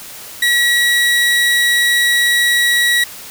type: tone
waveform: 30% pulse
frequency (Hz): 1922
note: B6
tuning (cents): -48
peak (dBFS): -8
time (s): 0.42-3.04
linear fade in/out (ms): 5
effects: white hiss -33 dBFS RMS until 3.3 s